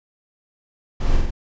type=noise with echo; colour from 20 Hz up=brown; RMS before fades=-20 dBFS; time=1-1.17 s; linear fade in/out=10 ms; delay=46 ms; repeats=3; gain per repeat=-2 dB; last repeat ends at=1.308 s; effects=resampled to 16000 Hz